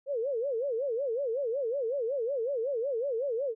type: tone with vibrato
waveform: sine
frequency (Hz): 505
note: B4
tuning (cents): +39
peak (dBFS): -28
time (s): 0.06-3.55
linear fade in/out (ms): 50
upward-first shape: sine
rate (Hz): 5.4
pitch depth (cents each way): 230
effects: none